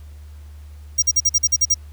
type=tone bursts; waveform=square; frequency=5700 Hz; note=F8; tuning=34 cents sharp; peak=-13 dBFS; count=9; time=0.98-1.744 s; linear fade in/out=10 ms; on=44 ms; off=46 ms; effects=added 74 Hz sine -36 dBFS peak until 1.92 s + pink hiss -55 dBFS RMS until 1.92 s